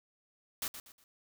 white noise with echo, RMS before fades -36 dBFS, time 0.62-0.68 s, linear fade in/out 2 ms, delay 120 ms, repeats 3, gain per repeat -10 dB, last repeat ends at 1.04 s, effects none

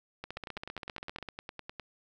two click trains, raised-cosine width 0.3 ms, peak -24 / -23 dBFS, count 15 / 16, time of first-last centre 0.37-1.797 / 0.24-1.227 s, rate 9.81 / 15.2 Hz, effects none

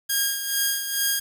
5% pulse tone with tremolo, 1625 Hz, G#6, 38 cents flat, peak -9 dBFS, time 0.09-1.2 s, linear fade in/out 10 ms, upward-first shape sine, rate 2.3 Hz, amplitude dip 60%, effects 7-bit

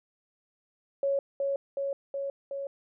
sine tone with echo, 554.4 Hz, C#5, in tune, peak -24 dBFS, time 1.03-1.19 s, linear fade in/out 2 ms, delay 370 ms, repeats 4, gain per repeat -2 dB, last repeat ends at 2.67 s, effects none

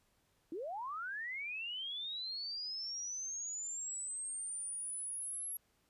sine linear sweep, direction up, 297.3 to 11320 Hz, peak -39 dBFS, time 0.52-5.57 s, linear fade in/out 2 ms, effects pink hiss -75 dBFS RMS until 5.89 s + resampled to 32000 Hz

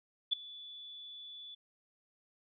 sine tone with ADSR envelope, 3457 Hz, A7, 31 cents flat, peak -24 dBFS, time 0.31-1.55 s, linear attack 22 ms, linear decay 4 ms, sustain -22 dB, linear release 9 ms, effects none

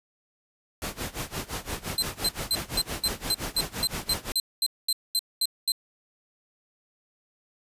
pink noise with tremolo, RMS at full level -31 dBFS, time 0.82-4.32 s, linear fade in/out 0 ms, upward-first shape sine, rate 5.8 Hz, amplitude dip 90%
sawtooth tone bursts, 4100 Hz, C8, 36 cents flat, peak -19 dBFS, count 15, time 1.98-5.72 s, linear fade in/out 2 ms, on 44 ms, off 220 ms
effects resampled to 32000 Hz

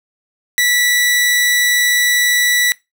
sawtooth tone, 1957 Hz, B6, 16 cents flat, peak -8 dBFS, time 0.58-2.72 s, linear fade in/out 0 ms, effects noise-tail reverb RT60 0.2 s tail -20 dB re dry

